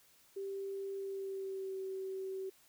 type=tone with pitch glide; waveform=sine; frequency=392 to 381.9 Hz; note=G4 to G4; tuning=0 to -45 cents; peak=-38 dBFS; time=0.36-2.5 s; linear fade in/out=10 ms; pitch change=-45 cents; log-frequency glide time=0.96-1.8 s; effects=white hiss -66 dBFS RMS until 2.68 s